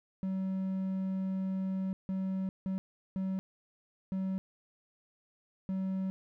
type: tone bursts at uneven times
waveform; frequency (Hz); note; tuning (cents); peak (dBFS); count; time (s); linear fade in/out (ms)
triangle; 190; F#3; +46; -29; 6; 0.23-1.93 / 2.09-2.49 / 2.66-2.78 / 3.16-3.39 / 4.12-4.38 / 5.69-6.1; 0
effects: none